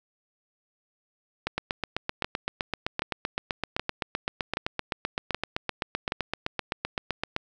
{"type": "two click trains", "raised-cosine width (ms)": 0.3, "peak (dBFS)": [-11, -11], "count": [7, 46], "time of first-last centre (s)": [[1.47, 6.121], [1.58, 7.364]], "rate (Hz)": [1.29, 7.78], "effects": []}